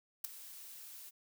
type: noise with ADSR envelope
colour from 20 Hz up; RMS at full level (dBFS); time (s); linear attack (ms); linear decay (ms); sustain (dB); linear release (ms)
blue; -33; 0.24-1.11; 9; 4; -18; 27
effects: none